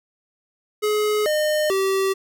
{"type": "tone with pitch steps", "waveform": "square", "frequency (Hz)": [422.8, 609, 386.1], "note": ["G#4", "D#5", "G4"], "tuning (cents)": [31, -37, -26], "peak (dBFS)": -19, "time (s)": [0.82, 2.14], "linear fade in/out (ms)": 20, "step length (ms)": 440, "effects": []}